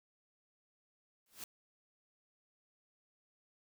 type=noise with exponential growth; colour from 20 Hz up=white; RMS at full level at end=-42 dBFS; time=1.26-1.44 s; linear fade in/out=2 ms; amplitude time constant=39 ms; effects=none